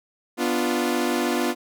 sawtooth chord, B diminished, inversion none, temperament equal, 246.9 / 293.7 / 349.2 Hz, B3 / D4 / F4, 0 / 0 / 0 cents, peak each -21 / -24 / -21 dBFS, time 0.37-1.55 s, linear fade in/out 50 ms, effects none

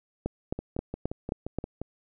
two click trains, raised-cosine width 2 ms, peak -15 / -20 dBFS, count 6 / 8, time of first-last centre 0.26-1.586 / 0.59-1.816 s, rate 3.77 / 5.71 Hz, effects none

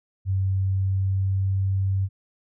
sine tone with pitch glide, 95.7 to 96.48 Hz, G2 to G2, -41 to -27 cents, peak -20 dBFS, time 0.25-2.09 s, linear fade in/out 50 ms, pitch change +14 cents, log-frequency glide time 0.56-1.62 s, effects none

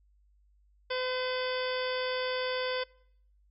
harmonic tone with a mistuned harmonic, 509 Hz, C5, 48 cents flat, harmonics 1 / 2 / 3 / 4 / 5 / 6 / 7 / 9 / 10, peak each -32 / -39 / -39 / -41 / -44 / -44 / -41 / -43 / -47 dBFS, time 0.9-2.84 s, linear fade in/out 10 ms, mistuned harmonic 7, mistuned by -41 cents, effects noise-tail reverb RT60 0.7 s tail -24 dB re dry + added 50 Hz sine -62 dBFS peak until 3.5 s

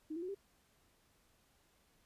sine tone with pitch steps, 311.1 / 337.3 / 365.7 / 396.5 Hz, D#4 / E4 / F#4 / G4, 0 / +40 / -20 / +20 cents, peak -39 dBFS, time 0.1-0.348 s, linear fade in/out 10 ms, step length 62 ms, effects pink hiss -72 dBFS RMS until 2.05 s + resampled to 32000 Hz

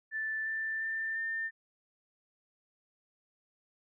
sine tone with pitch steps, 1760 / 1773.3 / 1786.6 / 1800.1 Hz, A6 / A6 / A6 / A6, 0 / +13 / +26 / +39 cents, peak -32 dBFS, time 0.11-1.51 s, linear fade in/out 50 ms, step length 350 ms, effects none

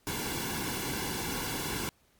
pink noise with comb filter, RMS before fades -34 dBFS, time 0.07-1.89 s, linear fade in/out 0 ms, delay 1.6 ms, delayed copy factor -0.7, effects pink hiss -67 dBFS RMS until 2.19 s + MP3 96 kbps

